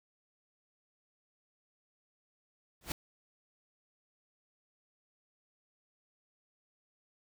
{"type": "noise with exponential growth", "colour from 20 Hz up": "pink", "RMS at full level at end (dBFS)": -31, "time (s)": [2.81, 2.92], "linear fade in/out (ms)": 2, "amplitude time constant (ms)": 23, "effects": []}